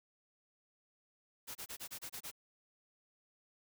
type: noise bursts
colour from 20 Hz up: white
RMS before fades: -45 dBFS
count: 8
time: 1.47-2.315 s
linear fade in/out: 20 ms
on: 82 ms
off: 27 ms
effects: none